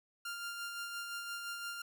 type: tone with tremolo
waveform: sawtooth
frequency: 1396.9 Hz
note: F6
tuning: in tune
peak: -35 dBFS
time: 0.25-1.82 s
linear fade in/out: 5 ms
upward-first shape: sine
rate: 5.8 Hz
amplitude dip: 35%
effects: none